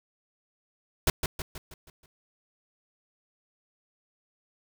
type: noise with echo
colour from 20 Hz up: pink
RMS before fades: -22 dBFS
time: 1.07-1.1 s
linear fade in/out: 2 ms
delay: 160 ms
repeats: 6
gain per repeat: -6 dB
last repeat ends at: 2.06 s
effects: none